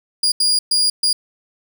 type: tone bursts at uneven times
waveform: 35% pulse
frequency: 4851 Hz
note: D#8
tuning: 45 cents flat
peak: -12 dBFS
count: 4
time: 0.23-0.32 / 0.4-0.59 / 0.71-0.9 / 1.03-1.13 s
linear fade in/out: 5 ms
effects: 8-bit